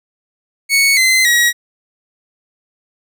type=tone with pitch steps; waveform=sawtooth; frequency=2217 / 2057 / 1907.8 Hz; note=C#7 / C7 / A#6; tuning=0 / -30 / +40 cents; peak=-6 dBFS; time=0.69-1.53 s; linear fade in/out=50 ms; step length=280 ms; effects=none